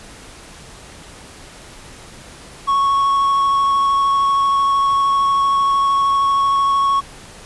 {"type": "tone with vibrato", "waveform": "triangle", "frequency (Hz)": 1106, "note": "C#6", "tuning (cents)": -4, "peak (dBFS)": -11, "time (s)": [2.67, 7.01], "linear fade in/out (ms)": 20, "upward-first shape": "sine", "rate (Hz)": 13, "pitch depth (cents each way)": 8, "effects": ["pink hiss -39 dBFS RMS until 7.45 s", "resampled to 24000 Hz"]}